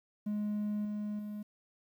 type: tone with level steps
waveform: triangle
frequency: 209.1 Hz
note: G#3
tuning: 12 cents sharp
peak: -29 / -32 / -36 dBFS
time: 0.26-1.43 s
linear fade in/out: 10 ms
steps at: 0.85 / 1.19 s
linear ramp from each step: 2 ms
effects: tanh soft clip ceiling -25 dBFS + 11-bit